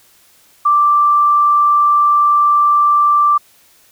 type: tone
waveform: sine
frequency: 1174.7 Hz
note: D6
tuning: in tune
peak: -8 dBFS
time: 0.65-3.38 s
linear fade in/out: 10 ms
effects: white hiss -50 dBFS RMS until 3.91 s